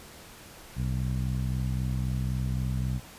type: tone with low-pass filter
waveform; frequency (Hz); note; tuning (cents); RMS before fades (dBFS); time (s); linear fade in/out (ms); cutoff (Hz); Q
15% pulse; 63.8; C2; -43; -29; 0.75-3.01; 50; 150; 1.4
effects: pink hiss -48 dBFS RMS until 3.18 s + resampled to 32000 Hz